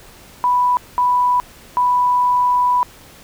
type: tone bursts at uneven times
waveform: sine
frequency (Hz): 987.8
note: B5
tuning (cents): 0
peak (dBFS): -12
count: 3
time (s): 0.44-0.77 / 0.98-1.4 / 1.77-2.83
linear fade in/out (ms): 0
effects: pink hiss -43 dBFS RMS until 3.23 s